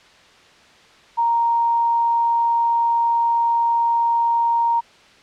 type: tone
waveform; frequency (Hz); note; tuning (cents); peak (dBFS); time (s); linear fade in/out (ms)
sine; 932.3; A#5; 0; -15; 1.17-4.81; 20
effects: white hiss -49 dBFS RMS until 5.22 s + low-pass 4000 Hz 12 dB/octave